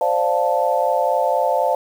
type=chord; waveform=sine; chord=D minor seventh; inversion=third; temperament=equal; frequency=523.3 / 587.3 / 698.5 / 880 Hz; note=C5 / D5 / F5 / A5; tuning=0 / 0 / 0 / 0 cents; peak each=-21 dBFS; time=0.01-1.75 s; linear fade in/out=2 ms; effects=7-bit